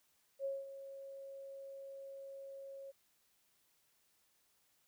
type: tone with ADSR envelope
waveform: sine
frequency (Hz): 547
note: C#5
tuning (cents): -23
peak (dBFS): -35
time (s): 0.39-2.92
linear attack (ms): 59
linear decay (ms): 200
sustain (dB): -12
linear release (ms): 21
effects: white hiss -75 dBFS RMS until 4.87 s